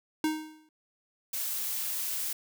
square tone with exponential decay, 311.2 Hz, D#4, in tune, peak -24 dBFS, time 0.24-0.69 s, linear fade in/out 2 ms, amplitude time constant 96 ms
blue noise, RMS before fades -33 dBFS, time 1.33-2.33 s, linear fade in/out 5 ms
effects none

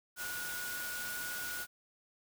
sine tone in noise, 1453 Hz, F#6, 32 cents flat, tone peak -40 dBFS, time 0.16-1.67 s, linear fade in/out 50 ms, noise white, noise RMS -42 dBFS, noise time 0.16-1.67 s, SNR -1 dB, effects none

